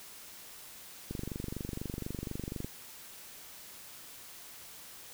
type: click train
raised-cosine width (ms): 3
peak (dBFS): -24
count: 38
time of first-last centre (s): 1.11-2.645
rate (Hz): 24.1
effects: white hiss -50 dBFS RMS until 5.13 s